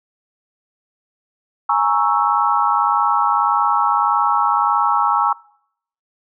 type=chord; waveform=sine; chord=A# half-diminished seventh; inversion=third; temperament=equal; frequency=830.6 / 932.3 / 1108.7 / 1318.5 Hz; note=G#5 / A#5 / C#6 / E6; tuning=0 / 0 / 0 / 0 cents; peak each=-19 dBFS; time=1.69-5.33 s; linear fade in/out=5 ms; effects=noise-tail reverb RT60 0.7 s tail -24 dB re dry